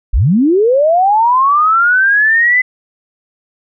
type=linear sweep; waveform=sine; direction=up; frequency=32.7 to 2032 Hz; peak=-7 dBFS; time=0.13-2.62 s; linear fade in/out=10 ms; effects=none

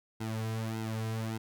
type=tone with flanger; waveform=sawtooth; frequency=111.2 Hz; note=A2; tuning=19 cents sharp; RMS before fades=-35 dBFS; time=0.2-1.38 s; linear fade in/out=10 ms; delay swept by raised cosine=1.7 to 3.5 ms; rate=1.7 Hz; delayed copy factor=-1; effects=none

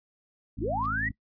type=harmonic tone; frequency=54.1 Hz; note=A1; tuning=29 cents flat; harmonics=1 / 2 / 3 / 4 / 5; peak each=-37 / -37 / -45 / -40 / -41 dBFS; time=0.57-1.12 s; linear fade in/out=10 ms
type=linear sweep; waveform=sine; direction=up; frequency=270 to 1987 Hz; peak=-27 dBFS; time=0.61-1.09 s; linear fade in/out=10 ms
type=noise with exponential growth; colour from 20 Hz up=white; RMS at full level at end=-46 dBFS; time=0.79-0.86 s; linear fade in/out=2 ms; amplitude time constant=15 ms
effects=noise-tail reverb RT60 0.1 s tail -21 dB re dry + resampled to 11025 Hz

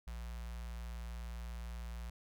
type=tone with notch filter; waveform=square; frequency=58.27 Hz; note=A#1; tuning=in tune; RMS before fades=-44 dBFS; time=0.07-2.1 s; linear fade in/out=5 ms; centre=330 Hz; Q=0.56; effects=none

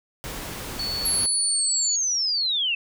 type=noise; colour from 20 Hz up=pink; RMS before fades=-34 dBFS; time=0.24-1.26 s; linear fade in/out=0 ms
type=tone; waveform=sine; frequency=4435 Hz; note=C#8; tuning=in tune; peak=-26 dBFS; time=0.79-1.96 s; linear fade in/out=5 ms
type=linear sweep; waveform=sine; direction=down; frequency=11330 to 2607 Hz; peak=-21 dBFS; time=1.05-2.75 s; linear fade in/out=5 ms
effects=none

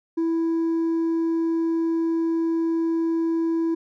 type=tone with hard clipping; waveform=triangle; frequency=329.6 Hz; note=E4; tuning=in tune; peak=-19 dBFS; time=0.17-3.75 s; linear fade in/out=10 ms; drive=1 dB; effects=none

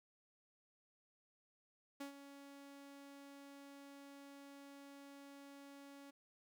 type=tone with ADSR envelope; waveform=sawtooth; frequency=280 Hz; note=C#4; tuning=18 cents sharp; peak=-40 dBFS; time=2-6.11 s; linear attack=9 ms; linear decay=110 ms; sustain=-11 dB; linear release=11 ms; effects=none

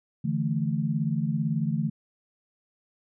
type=chord; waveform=sine; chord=D suspended second; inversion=none; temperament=equal; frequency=146.83 / 164.81 / 220 Hz; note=D3 / E3 / A3; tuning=0 / 0 / 0 cents; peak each=-28 / -28 / -29 dBFS; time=0.24-1.9 s; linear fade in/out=10 ms; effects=none

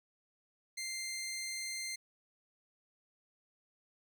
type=tone; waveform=15% pulse; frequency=2093 Hz; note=C7; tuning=in tune; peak=-32 dBFS; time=0.77-1.96 s; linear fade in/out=10 ms; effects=none

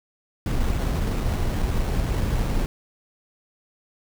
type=noise with sample-and-hold; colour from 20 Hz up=brown; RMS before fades=-23 dBFS; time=0.46-2.66 s; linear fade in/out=2 ms; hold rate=4900 Hz; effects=none

